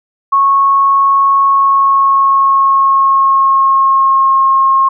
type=tone with pitch glide; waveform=sine; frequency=1100 to 1076.1 Hz; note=C#6 to C6; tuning=-14 to +48 cents; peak=-6 dBFS; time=0.32-4.89 s; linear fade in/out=10 ms; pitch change=-38 cents; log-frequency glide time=1.4-4.38 s; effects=none